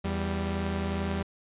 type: tone pair together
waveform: sawtooth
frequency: 82.41 / 196.01 Hz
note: E2 / G3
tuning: 0 / 0 cents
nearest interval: octave + minor third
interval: 1500 cents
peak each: -27 dBFS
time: 0.04-1.23 s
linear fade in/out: 10 ms
effects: resampled to 8000 Hz